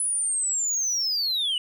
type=linear sweep; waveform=sine; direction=down; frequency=10060 to 2875 Hz; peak=-20 dBFS; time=0-1.58 s; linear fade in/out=2 ms; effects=tanh soft clip ceiling -22 dBFS + 10-bit